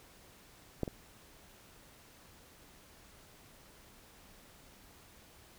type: clicks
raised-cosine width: 2 ms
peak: -18 / -25 dBFS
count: 2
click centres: 0.833 / 0.878 s
effects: pink hiss -59 dBFS RMS until 5.58 s